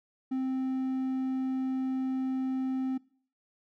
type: tone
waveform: triangle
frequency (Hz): 261.6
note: C4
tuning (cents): 0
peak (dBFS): -26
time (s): 0.31-2.98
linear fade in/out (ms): 10
effects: noise-tail reverb RT60 0.5 s tail -22 dB re dry